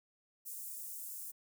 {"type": "high-pass noise", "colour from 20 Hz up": "white", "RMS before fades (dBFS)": -45, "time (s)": [0.45, 1.32], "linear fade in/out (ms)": 20, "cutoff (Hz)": 7600, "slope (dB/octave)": 24, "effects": []}